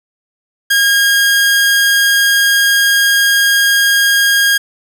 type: tone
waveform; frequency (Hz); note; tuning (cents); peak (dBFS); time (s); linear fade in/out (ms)
sawtooth; 1626; G#6; -37; -5; 0.7-4.58; 10
effects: none